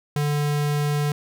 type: tone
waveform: square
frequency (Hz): 146.83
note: D3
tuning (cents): 0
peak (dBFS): -21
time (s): 0.16-1.12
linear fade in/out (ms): 2
effects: none